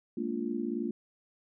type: chord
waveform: sine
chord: Bb dominant seventh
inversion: third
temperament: just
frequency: 209.8 / 233.1 / 291.4 / 349.6 Hz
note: Ab3 / Bb3 / D4 / F4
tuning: +18 / 0 / -13 / +2 cents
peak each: -39 / -34 / -37 / -36 dBFS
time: 0.17-0.91 s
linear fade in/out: 5 ms
effects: none